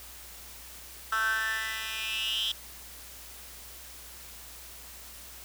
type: tone with high-pass filter sweep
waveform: 10% pulse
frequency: 220.8 Hz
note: A3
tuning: 6 cents sharp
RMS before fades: -31 dBFS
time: 1.12-2.52 s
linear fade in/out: 5 ms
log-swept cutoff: 1400 to 3300 Hz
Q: 9.2
effects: added 60 Hz sine -53 dBFS peak until 5.44 s + white hiss -47 dBFS RMS until 5.44 s